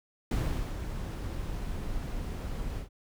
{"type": "noise with ADSR envelope", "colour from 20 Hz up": "brown", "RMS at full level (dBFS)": -27, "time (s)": [0.31, 2.89], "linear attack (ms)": 3, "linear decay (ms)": 410, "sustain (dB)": -8, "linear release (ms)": 110, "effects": []}